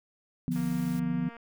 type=chord; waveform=sine; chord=B diminished; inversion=first; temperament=equal with one note detuned; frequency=149.23 / 174.61 / 246.9 Hz; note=D3 / F3 / B3; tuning=+28 / 0 / 0 cents; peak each=-35 / -30 / -30 dBFS; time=0.48-1.29 s; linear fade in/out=0 ms
type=noise; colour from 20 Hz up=white; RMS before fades=-49 dBFS; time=0.51-1 s; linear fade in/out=10 ms
type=click train; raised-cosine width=0.5 ms; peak=-33 dBFS; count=189; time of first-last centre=0.56-1.367 s; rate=233 Hz
effects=none